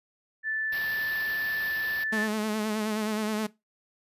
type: tone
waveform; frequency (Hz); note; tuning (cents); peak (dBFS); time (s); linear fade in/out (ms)
sine; 1756; A6; -4; -27; 0.43-2.29; 50
type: band-stop noise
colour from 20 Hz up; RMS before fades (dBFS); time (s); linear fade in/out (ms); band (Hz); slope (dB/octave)
white; -38; 0.72-2.04; 5; 5300 to 12000; 96
type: tone with vibrato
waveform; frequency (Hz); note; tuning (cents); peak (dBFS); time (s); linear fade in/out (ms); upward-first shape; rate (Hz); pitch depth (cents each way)
sawtooth; 214.8; A3; -41; -23; 2.12-3.47; 10; sine; 9.5; 42
effects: noise-tail reverb RT60 0.2 s tail -19 dB re dry + resampled to 32000 Hz

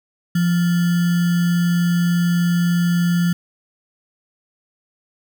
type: tone with sample-and-hold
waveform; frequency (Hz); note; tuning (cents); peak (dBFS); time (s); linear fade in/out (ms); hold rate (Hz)
sine; 173.4; F3; -12; -14; 0.35-3.33; 5; 1575
effects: none

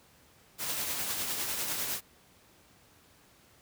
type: noise with tremolo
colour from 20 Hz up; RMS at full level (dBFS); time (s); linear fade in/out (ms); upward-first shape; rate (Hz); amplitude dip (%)
white; -32; 0.58-2.01; 50; triangle; 9.9; 40
effects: pink hiss -61 dBFS RMS until 3.61 s + high-pass 60 Hz 12 dB/octave

